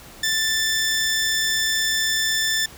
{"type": "tone", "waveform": "15% pulse", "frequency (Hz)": 1768, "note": "A6", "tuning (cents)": 8, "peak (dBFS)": -13, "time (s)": [0.23, 2.66], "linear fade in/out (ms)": 5, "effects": ["pink hiss -43 dBFS RMS until 2.77 s"]}